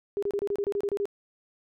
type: tone bursts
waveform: sine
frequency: 404 Hz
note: G#4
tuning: 48 cents flat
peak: -25 dBFS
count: 11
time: 0.17-1.055 s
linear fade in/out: 0 ms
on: 55 ms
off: 28 ms
effects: none